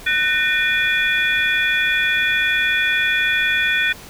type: tone cluster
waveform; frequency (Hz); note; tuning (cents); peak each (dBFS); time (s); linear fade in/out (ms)
sine; 1497 / 1829 / 2430 / 3430; F#6 / A#6 / D#7 / A7; +20 / -33 / -42 / -45; -21 / -20 / -20 / -24; 0.06-3.93; 10
effects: pink hiss -39 dBFS RMS until 4.09 s